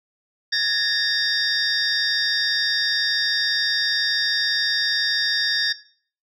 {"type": "tone cluster", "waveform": "sine", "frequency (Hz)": [1683, 1823, 3675, 4790, 5500], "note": ["G#6", "A#6", "A#7", "D8", "F8"], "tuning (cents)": [23, -39, -25, 33, -27], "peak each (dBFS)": -25, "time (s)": [0.52, 5.73], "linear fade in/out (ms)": 10, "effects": ["noise-tail reverb RT60 0.5 s tail -18 dB re dry", "tanh soft clip ceiling -10 dBFS"]}